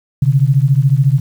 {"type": "beating tone pair", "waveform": "sine", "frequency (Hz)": [130.81, 144.81], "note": ["C3", "D3"], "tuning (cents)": [0, -24], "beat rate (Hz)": 14, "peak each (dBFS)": [-11, -12], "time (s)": [0.22, 1.2], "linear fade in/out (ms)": 5, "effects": ["7-bit"]}